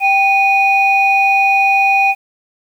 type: tone pair together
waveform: sine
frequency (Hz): 784 / 2470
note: G5 / D#7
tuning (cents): 0 / -13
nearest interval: octave + minor sixth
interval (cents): 1987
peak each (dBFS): -11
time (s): 0-2.15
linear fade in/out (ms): 50
effects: tanh soft clip ceiling -2 dBFS + 7-bit